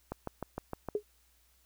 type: click train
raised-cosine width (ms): 1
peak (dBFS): -22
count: 6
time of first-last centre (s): 0.12-0.887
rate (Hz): 6.52
type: tone with exponential decay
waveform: sine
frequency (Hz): 417.4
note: G#4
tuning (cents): +9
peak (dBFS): -24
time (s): 0.95-1.03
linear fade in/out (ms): 2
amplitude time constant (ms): 16
effects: added 60 Hz sine -69 dBFS peak until 1.65 s + white hiss -69 dBFS RMS until 1.65 s